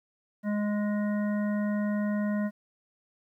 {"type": "harmonic tone", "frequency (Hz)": 207.7, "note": "G#3", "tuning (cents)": 0, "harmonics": [1, 3, 5, 7, 9], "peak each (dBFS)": [-26, -36, -44, -45, -43], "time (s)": [0.43, 2.51], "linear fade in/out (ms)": 50, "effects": ["11-bit"]}